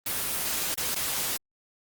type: noise with dropouts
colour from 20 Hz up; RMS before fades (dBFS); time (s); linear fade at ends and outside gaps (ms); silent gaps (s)
white; -29; 0.06-1.37; 5; 0.745-0.775 / 0.948-0.96
effects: Opus 24 kbps